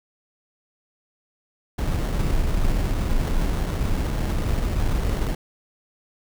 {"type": "noise with sample-and-hold", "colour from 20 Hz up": "brown", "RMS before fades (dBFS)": -22, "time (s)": [1.78, 5.35], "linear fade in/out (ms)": 5, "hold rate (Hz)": 2450, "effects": []}